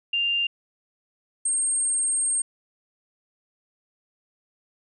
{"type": "tone pair in turn", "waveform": "sine", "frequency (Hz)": [2794, 8539], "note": ["F7", "C9"], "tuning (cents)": [0, 34], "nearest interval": "octave + perfect fifth", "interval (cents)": 1934, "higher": "second", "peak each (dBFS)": -21, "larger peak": "neither", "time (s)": [[0.13, 0.47], [1.45, 2.42]], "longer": "second", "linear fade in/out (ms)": 5, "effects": []}